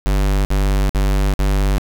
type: tone bursts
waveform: square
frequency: 48.99 Hz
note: G1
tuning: in tune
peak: -14 dBFS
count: 4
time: 0.06-1.782 s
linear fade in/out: 0 ms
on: 390 ms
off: 54 ms
effects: none